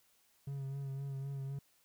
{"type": "tone with vibrato", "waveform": "triangle", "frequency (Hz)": 137.3, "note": "C#3", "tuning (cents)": -16, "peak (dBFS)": -36, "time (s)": [0.47, 1.59], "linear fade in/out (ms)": 5, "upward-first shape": "sine", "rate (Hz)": 3.9, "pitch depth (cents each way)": 29, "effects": ["white hiss -71 dBFS RMS until 1.84 s"]}